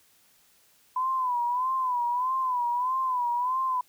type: tone with vibrato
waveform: sine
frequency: 1002 Hz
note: B5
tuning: 25 cents sharp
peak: -24 dBFS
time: 0.96-3.81 s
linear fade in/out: 5 ms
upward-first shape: sine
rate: 1.6 Hz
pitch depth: 85 cents each way
effects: white hiss -62 dBFS RMS until 3.88 s